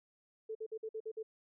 sine tone bursts, 440 Hz, A4, in tune, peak -38 dBFS, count 7, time 0.49-1.23 s, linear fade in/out 10 ms, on 62 ms, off 51 ms, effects none

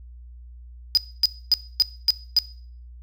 triangle tone bursts, 4965 Hz, D#8, 5 cents flat, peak -12 dBFS, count 6, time 0.95-2.388 s, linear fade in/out 0 ms, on 23 ms, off 260 ms, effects noise-tail reverb RT60 0.5 s tail -19 dB re dry + added 60 Hz sine -40 dBFS peak until 3.02 s

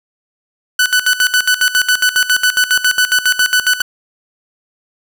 sawtooth tone with tremolo, 1494 Hz, F#6, 16 cents sharp, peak -5 dBFS, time 0.79-3.82 s, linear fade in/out 5 ms, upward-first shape square, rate 7.3 Hz, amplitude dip 80%, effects none

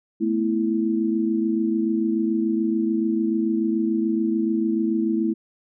sine chord, A suspended second, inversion none, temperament equal, 220 / 246.9 / 329.6 Hz, A3 / B3 / E4, 0 / 0 / 0 cents, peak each -23 / -28 / -22 dBFS, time 0.2-5.34 s, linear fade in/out 20 ms, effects none

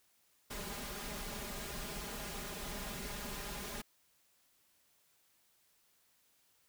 pink noise with comb filter, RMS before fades -43 dBFS, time 0.5-3.82 s, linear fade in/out 10 ms, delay 4.9 ms, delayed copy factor +0.85, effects white hiss -72 dBFS RMS until 6.68 s

